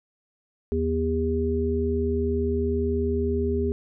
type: harmonic tone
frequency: 80.5 Hz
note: E2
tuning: 41 cents flat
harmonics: 1 / 3 / 5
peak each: -26 / -28 / -25 dBFS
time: 0.72-3.72 s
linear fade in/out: 0 ms
effects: none